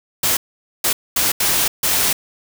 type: noise bursts at uneven times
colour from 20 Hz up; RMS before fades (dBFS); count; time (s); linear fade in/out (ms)
white; -17; 5; 0.23-0.37 / 0.84-0.93 / 1.16-1.32 / 1.4-1.68 / 1.83-2.13; 5
effects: none